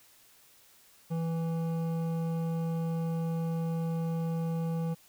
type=tone with hard clipping; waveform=sine; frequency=164.81 Hz; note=E3; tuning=in tune; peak=-31 dBFS; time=1.1-4.95 s; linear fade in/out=20 ms; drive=11 dB; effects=white hiss -60 dBFS RMS until 5.08 s